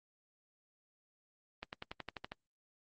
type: accelerating click train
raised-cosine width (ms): 0.3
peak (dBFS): -25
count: 9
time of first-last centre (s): 1.63-2.32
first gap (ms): 99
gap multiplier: 0.96
effects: Opus 24 kbps